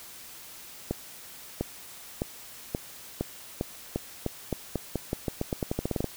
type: accelerating click train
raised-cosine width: 2 ms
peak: -14 dBFS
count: 23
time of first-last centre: 0.91-6.043 s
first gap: 700 ms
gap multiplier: 0.87
effects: white hiss -46 dBFS RMS until 6.16 s